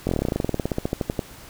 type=slowing click train; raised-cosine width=2 ms; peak=-9 dBFS; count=24; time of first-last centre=0.07-1.192 s; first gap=21 ms; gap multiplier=1.07; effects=pink hiss -44 dBFS RMS until 1.49 s